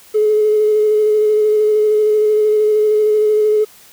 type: tone with vibrato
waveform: triangle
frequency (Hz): 426.2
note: G#4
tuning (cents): +45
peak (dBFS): -6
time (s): 0.14-3.65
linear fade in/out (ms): 20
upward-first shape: square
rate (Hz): 13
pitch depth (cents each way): 15
effects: tanh soft clip ceiling -8 dBFS + white hiss -44 dBFS RMS until 3.92 s